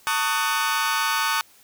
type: chord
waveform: sawtooth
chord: D# half-diminished seventh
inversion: second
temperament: just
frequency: 896 / 1120.1 / 1244.5 / 1493.4 Hz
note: A5 / C#6 / D#6 / F#6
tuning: +31 / +18 / 0 / +16 cents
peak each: -23 dBFS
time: 0.07-1.41 s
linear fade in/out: 0 ms
effects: white hiss -54 dBFS RMS until 1.63 s